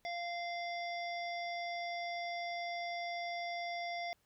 harmonic tone, 693 Hz, F5, 14 cents flat, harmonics 1 / 3 / 5 / 7 / 8, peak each -39 / -43 / -51 / -52 / -53 dBFS, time 0.05-4.13 s, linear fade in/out 0 ms, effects pink hiss -75 dBFS RMS until 4.25 s

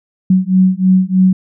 sine beating tone pair, 185 / 188.2 Hz, F#3 / F#3, 0 / +30 cents, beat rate 3.2 Hz, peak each -11 dBFS, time 0.3-1.33 s, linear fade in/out 5 ms, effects none

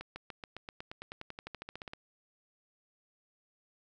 accelerating click train, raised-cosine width 0.3 ms, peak -26 dBFS, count 21, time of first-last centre 0.01-1.935 s, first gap 150 ms, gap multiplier 0.95, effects none

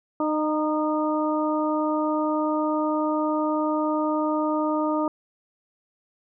harmonic tone with a mistuned harmonic, 306.1 Hz, D#4, 28 cents flat, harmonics 1 / 2 / 3 / 4, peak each -24 / -27 / -29 / -30 dBFS, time 0.2-5.08 s, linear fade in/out 2 ms, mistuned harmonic 3, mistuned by +20 cents, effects none

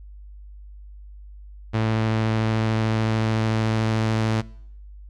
sawtooth tone with low-pass filter sweep, 110.8 Hz, A2, 13 cents sharp, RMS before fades -22 dBFS, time 1.73-4.42 s, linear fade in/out 20 ms, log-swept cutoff 3600 to 5800 Hz, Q 0.75, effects noise-tail reverb RT60 0.7 s tail -22 dB re dry + added 50 Hz sine -39 dBFS peak until 5.09 s

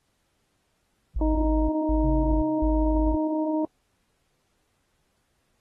sine tone bursts, 51.91 Hz, G#1, in tune, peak -22 dBFS, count 3, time 1.16-3.15 s, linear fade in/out 5 ms, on 530 ms, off 200 ms
harmonic tone, 311.1 Hz, D#4, in tune, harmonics 1 / 2 / 3, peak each -23 / -29 / -33 dBFS, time 1.21-3.65 s, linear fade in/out 2 ms
sine tone with exponential decay, 134.3 Hz, C3, 46 cents sharp, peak -27 dBFS, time 2.04-3.24 s, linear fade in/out 0 ms, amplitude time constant 260 ms
effects pink hiss -72 dBFS RMS until 5.6 s + AAC 32 kbps

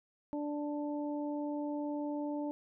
harmonic tone, 293.7 Hz, D4, in tune, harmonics 1 / 2 / 3, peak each -35 / -41 / -45 dBFS, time 0.33-2.51 s, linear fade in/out 0 ms, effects none

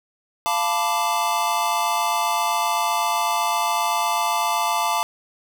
square chord, B half-diminished seventh, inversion second, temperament equal with one note detuned, 694 / 880 / 987.8 / 1174.7 Hz, F5 / A5 / B5 / D6, -11 / 0 / 0 / 0 cents, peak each -27 / -24 / -28 / -26 dBFS, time 0.46-5.03 s, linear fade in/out 0 ms, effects none

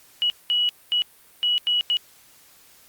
sine tone bursts at uneven times, 2925 Hz, F#7, 21 cents flat, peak -18 dBFS, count 6, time 0.22-0.3 / 0.5-0.69 / 0.92-1.02 / 1.43-1.58 / 1.67-1.81 / 1.9-1.97 s, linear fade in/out 0 ms, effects white hiss -53 dBFS RMS until 2.88 s + Opus 48 kbps

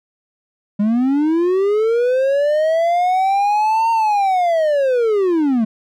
triangle linear two-way sweep, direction up then down, 200 to 920 to 211.5 Hz, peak -11 dBFS, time 0.79-5.65 s, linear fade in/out 10 ms, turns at 3.91 s, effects none

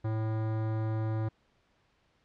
sine tone with hard clipping, 110 Hz, A2, in tune, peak -31 dBFS, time 0.04-1.29 s, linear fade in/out 10 ms, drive 18 dB, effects pink hiss -70 dBFS RMS until 2.24 s + low-pass 4000 Hz 12 dB/octave

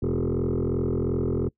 sine tone with frequency modulation, 246.9 Hz, B3, in tune, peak -20 dBFS, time 0.02-1.49 s, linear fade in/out 10 ms, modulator 42.8 Hz, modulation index 4.5, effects noise-tail reverb RT60 0.1 s tail -23 dB re dry + tanh soft clip ceiling -21 dBFS

